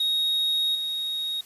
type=tone with level steps; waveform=triangle; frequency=3757 Hz; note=A#7; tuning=13 cents sharp; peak=-20 / -25 dBFS; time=0-1.41 s; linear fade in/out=5 ms; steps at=0.75 s; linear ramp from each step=2 ms; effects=white hiss -51 dBFS RMS until 1.45 s + resampled to 32000 Hz